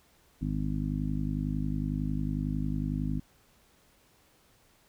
harmonic tone, 51 Hz, G#1, 31 cents flat, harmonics 1 / 2 / 3 / 4 / 5 / 6, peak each -34 / -39 / -33 / -38 / -34 / -42 dBFS, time 0.41-3.2 s, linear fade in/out 10 ms, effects pink hiss -64 dBFS RMS until 4.88 s

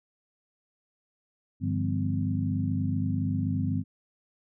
sine tone cluster, 99.5 / 148.7 / 172.7 / 200.6 / 256.2 Hz, G2 / D3 / F3 / G3 / C4, +26 / +22 / -19 / +40 / -36 cents, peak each -29 / -33 / -34 / -34 / -31 dBFS, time 1.6-3.84 s, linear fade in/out 50 ms, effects none

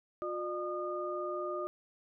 sine tone cluster, 357.5 / 603 / 1221 Hz, F4 / D5 / D#6, +41 / +46 / -33 cents, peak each -38 / -38 / -39 dBFS, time 0.22-1.67 s, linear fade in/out 0 ms, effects none

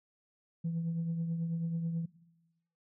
sine tone with tremolo, 166.2 Hz, E3, 15 cents sharp, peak -28 dBFS, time 0.64-2.06 s, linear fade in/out 10 ms, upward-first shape triangle, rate 9.2 Hz, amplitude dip 55%, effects noise-tail reverb RT60 1.0 s tail -20 dB re dry + tanh soft clip ceiling -28 dBFS

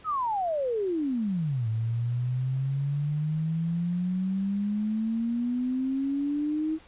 sine exponential two-way sweep, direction down then up, 1320 to 110 to 319.3 Hz, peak -25 dBFS, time 0.04-6.79 s, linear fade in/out 50 ms, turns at 1.68 s, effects pink hiss -54 dBFS RMS until 6.87 s + resampled to 8000 Hz

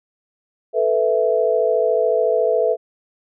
sine chord, A suspended second, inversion none, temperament equal, 440 / 493.9 / 659.3 Hz, A4 / B4 / E5, 0 / 0 / 0 cents, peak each -19 dBFS, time 0.73-2.77 s, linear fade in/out 50 ms, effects none

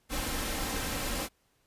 pink noise with comb filter, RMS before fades -33 dBFS, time 0.09-1.29 s, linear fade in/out 50 ms, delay 3.8 ms, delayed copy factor +0.5, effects pink hiss -71 dBFS RMS until 1.66 s + resampled to 32000 Hz

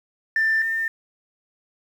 sine tone pair in turn, 1782 / 1803.7 Hz, A6 / A6, +22 / +42 cents, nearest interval unison, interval 20 cents, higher second, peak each -16 / -21 dBFS, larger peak first, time 0.36-0.62 / 0.62-0.88 s, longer neither, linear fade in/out 2 ms, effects tanh soft clip ceiling -14 dBFS + 8-bit

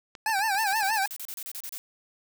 clicks, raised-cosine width 0.2 ms, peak -24 dBFS, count 7, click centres 0.152 / 0.297 / 0.392 / 0.548 / 0.727 / 0.832 / 0.903 s
25% pulse tone with vibrato, 830.6 Hz, G#5, in tune, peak -20 dBFS, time 0.26-1.06 s, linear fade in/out 2 ms, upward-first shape sine, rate 6.3 Hz, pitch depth 140 cents each way
blue noise bursts, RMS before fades -37 dBFS, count 14, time 0.58-1.78 s, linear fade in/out 0 ms, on 56 ms, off 32 ms
effects none

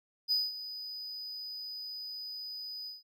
triangle tone with ADSR envelope, 4978 Hz, D#8, in tune, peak -24 dBFS, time 0.28-3.03 s, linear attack 36 ms, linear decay 200 ms, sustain -14 dB, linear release 160 ms, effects none

